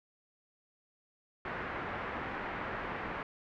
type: low-pass noise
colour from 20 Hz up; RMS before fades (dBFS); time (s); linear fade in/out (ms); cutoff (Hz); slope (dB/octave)
white; -39; 1.45-3.23; 2; 1900; 24
effects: none